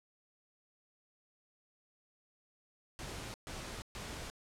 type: noise bursts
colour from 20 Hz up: pink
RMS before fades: -44 dBFS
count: 3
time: 2.99-4.3 s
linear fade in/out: 0 ms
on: 350 ms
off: 130 ms
effects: low-pass 9000 Hz 12 dB/octave